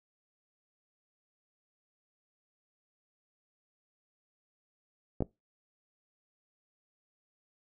clicks, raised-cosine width 2 ms, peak -18 / -16 dBFS, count 2, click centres 5.206 / 5.223 s, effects noise-tail reverb RT60 0.2 s tail -22 dB re dry

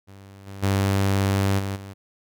sawtooth tone with level steps, 98 Hz, G2, in tune, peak -39 / -32 / -15 / -22 / -32 dBFS, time 0.07-1.94 s, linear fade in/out 20 ms, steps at 0.46 / 0.62 / 1.58 / 1.75 s, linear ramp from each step 20 ms, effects none

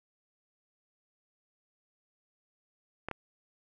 clicks, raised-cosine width 0.5 ms, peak -20 dBFS, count 2, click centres 3.086 / 3.113 s, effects none

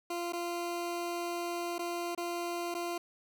20% pulse tone with dropouts, 345.9 Hz, F4, 17 cents flat, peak -29 dBFS, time 0.1-2.98 s, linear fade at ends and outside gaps 5 ms, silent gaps 0.324-0.332 / 1.783-1.791 / 2.15-2.176 / 2.743-2.748 s, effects none

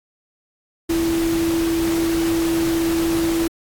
sine tone in noise, 331.4 Hz, E4, 9 cents sharp, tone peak -17 dBFS, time 0.89-3.48 s, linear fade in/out 10 ms, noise pink, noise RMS -28 dBFS, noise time 0.89-3.48 s, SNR +8 dB, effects AAC 64 kbps

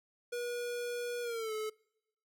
square tone with pitch glide, 482.5 to 432.3 Hz, B4 to A4, -40 to -31 cents, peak -36 dBFS, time 0.32-1.7 s, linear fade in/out 10 ms, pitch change -191 cents, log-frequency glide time 1.22-1.53 s, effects noise-tail reverb RT60 0.9 s tail -26 dB re dry

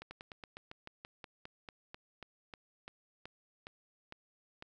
slowing click train, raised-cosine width 0.3 ms, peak -30 dBFS, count 20, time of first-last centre 0.02-4.624 s, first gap 90 ms, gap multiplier 1.1, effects none

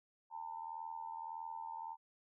sine tone with amplitude modulation, 902 Hz, A5, 43 cents sharp, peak -39 dBFS, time 0.3-1.97 s, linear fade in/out 50 ms, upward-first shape sine, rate 81.7 Hz, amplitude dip 80%, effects none

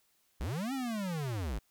square linear two-way sweep, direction up then down, 45.16 to 276.2 to 45.16 Hz, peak -34 dBFS, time 0.4-1.59 s, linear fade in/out 10 ms, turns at 0.73 s, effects white hiss -72 dBFS RMS until 1.7 s

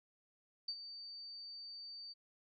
sine tone with ADSR envelope, 4603 Hz, D8, 36 cents flat, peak -36 dBFS, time 0.68-2.14 s, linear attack 6 ms, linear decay 59 ms, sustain -11 dB, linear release 24 ms, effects none

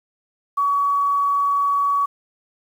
sine tone, 1131 Hz, C#6, 34 cents sharp, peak -16 dBFS, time 0.57-2.06 s, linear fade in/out 10 ms, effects 8-bit

